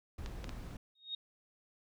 brown noise, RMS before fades -44 dBFS, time 0.18-0.77 s, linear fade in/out 5 ms
clicks, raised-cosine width 0.2 ms, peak -27 dBFS, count 3, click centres 0.261 / 0.443 / 0.493 s
sine tone with exponential growth, 3729 Hz, A#7, in tune, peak -34 dBFS, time 0.95-1.15 s, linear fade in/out 5 ms, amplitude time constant 42 ms
effects none

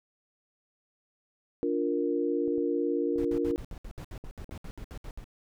sine chord, Bb major, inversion first, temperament just, 291.4 / 349.6 / 466.2 Hz, D4 / F4 / Bb4, -13 / +2 / 0 cents, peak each -30 dBFS, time 1.63-3.56 s, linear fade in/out 0 ms
clicks, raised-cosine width 2 ms, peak -32 dBFS, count 6, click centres 2.479 / 2.581 / 3.16 / 3.728 / 4.24 / 4.493 s
brown noise bursts, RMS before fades -40 dBFS, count 16, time 3.18-5.242 s, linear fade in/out 0 ms, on 67 ms, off 66 ms
effects none

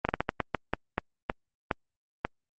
slowing click train, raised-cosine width 0.5 ms, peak -10 dBFS, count 12, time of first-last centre 0.05-2.25 s, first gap 39 ms, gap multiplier 1.3, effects Opus 32 kbps

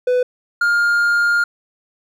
triangle tone pair in turn, 498.7 / 1410.5 Hz, B4 / F6, +17 / +17 cents, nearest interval octave + tritone, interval 1800 cents, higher second, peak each -11 / -11 dBFS, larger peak neither, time 0.07-0.23 / 0.61-1.44 s, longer second, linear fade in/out 5 ms, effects none

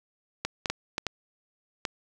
clicks, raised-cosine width 0.2 ms, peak -11 dBFS, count 6, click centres 0.45 / 0.658 / 0.7 / 0.981 / 1.067 / 1.852 s, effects none

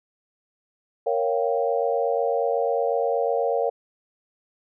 sine chord, G half-diminished seventh, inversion first, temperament equal, 466.2 / 554.4 / 698.5 / 784 Hz, Bb4 / Db5 / F5 / G5, 0 / 0 / 0 / 0 cents, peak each -24 / -25 / -27 / -30 dBFS, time 1.06-3.7 s, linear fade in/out 10 ms, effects none

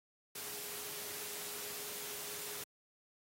sine tone in noise, 415.3 Hz, G#4, in tune, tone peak -55 dBFS, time 0.35-2.64 s, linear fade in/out 5 ms, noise white, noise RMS -44 dBFS, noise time 0.35-2.64 s, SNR -14 dB, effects high-pass 100 Hz 12 dB/octave + AAC 48 kbps

